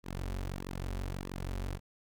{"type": "tone with flanger", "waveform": "sawtooth", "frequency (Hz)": 46.25, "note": "F#1", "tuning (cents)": 0, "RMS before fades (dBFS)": -38, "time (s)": [0.03, 1.8], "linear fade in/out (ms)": 50, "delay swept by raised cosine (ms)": [1.3, 6.6], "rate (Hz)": 1.6, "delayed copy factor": -0.8, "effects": []}